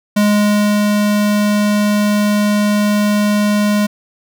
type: tone with ADSR envelope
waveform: square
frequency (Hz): 207.7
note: G#3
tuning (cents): 0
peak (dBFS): -10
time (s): 0.16-3.87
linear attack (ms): 10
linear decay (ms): 640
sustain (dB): -2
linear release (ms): 13
effects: none